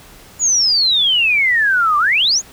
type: exponential two-way sweep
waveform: sine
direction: down then up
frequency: 7040 to 1157 to 7040 Hz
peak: -11 dBFS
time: 0.39-2.42 s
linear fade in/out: 50 ms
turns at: 1.98 s
effects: pink hiss -42 dBFS RMS until 2.52 s